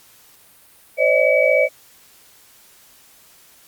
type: tone cluster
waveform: sine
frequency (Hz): 520 / 577 / 630 / 2281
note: C5 / D5 / D#5 / C#7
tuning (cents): -11 / -31 / +21 / +49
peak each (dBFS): -18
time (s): 0.97-1.69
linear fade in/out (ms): 50
effects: white hiss -50 dBFS RMS until 3.67 s + Opus 48 kbps